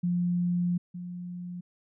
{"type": "tone pair in turn", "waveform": "sine", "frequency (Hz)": [176.1, 177.32], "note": ["F3", "F3"], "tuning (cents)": [15, 27], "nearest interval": "unison", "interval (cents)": 12, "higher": "second", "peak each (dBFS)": [-24, -35], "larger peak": "first", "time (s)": [[0.03, 0.78], [0.94, 1.61]], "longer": "first", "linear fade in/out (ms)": 10, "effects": []}